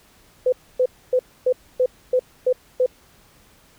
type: tone bursts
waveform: sine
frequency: 506 Hz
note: B4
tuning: 42 cents sharp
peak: -14 dBFS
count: 8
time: 0.46-2.862 s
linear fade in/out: 5 ms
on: 64 ms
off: 270 ms
effects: pink hiss -54 dBFS RMS until 3.78 s